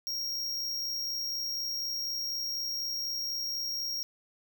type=tone with amplitude modulation; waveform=square; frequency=5588 Hz; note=F8; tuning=in tune; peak=-31 dBFS; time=0.07-4.03 s; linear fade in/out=0 ms; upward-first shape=sine; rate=64.1 Hz; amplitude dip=25%; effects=none